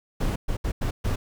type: noise bursts at uneven times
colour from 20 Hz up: brown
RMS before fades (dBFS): -25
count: 5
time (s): 0.2-0.36 / 0.48-0.57 / 0.64-0.72 / 0.81-0.91 / 1.04-1.16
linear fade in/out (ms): 10
effects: none